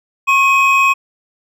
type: tone pair together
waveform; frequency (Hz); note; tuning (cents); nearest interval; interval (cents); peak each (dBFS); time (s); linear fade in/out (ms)
triangle; 1089.8 / 2527; C#6 / D#7; -30 / +26; octave + minor third; 1456; -10; 0.27-0.94; 20
effects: none